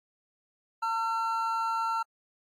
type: tone pair together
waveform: triangle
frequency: 905.7 / 1357 Hz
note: A5 / E6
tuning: +50 / +50 cents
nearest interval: perfect fifth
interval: 700 cents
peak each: -28 dBFS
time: 0.82-2.03 s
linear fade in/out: 10 ms
effects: AAC 64 kbps